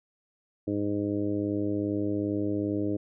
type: harmonic tone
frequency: 102.5 Hz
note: G#2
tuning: 22 cents flat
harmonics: 1 / 2 / 3 / 4 / 5 / 6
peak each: -35 / -36 / -28 / -35 / -37 / -41 dBFS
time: 0.67-2.97 s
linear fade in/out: 10 ms
effects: none